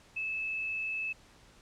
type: tone with frequency modulation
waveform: sine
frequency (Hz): 2608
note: E7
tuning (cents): -19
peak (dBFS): -32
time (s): 0.16-1.13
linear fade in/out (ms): 10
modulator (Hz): 36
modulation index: 0.67
effects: pink hiss -59 dBFS RMS until 1.61 s + low-pass 8000 Hz 12 dB/octave